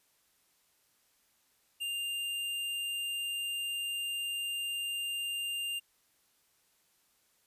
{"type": "tone", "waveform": "square", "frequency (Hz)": 2798, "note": "F7", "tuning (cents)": 3, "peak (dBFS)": -34, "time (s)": [1.8, 5.8], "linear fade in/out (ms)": 20, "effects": ["white hiss -71 dBFS RMS until 7.46 s", "resampled to 32000 Hz"]}